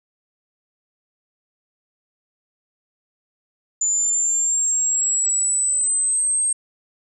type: linear sweep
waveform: sine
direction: up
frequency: 7040 to 8450 Hz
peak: -17 dBFS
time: 3.81-6.53 s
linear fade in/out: 5 ms
effects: none